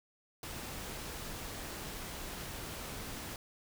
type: noise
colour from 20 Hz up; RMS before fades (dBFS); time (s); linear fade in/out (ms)
pink; -43; 0.43-3.36; 2
effects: none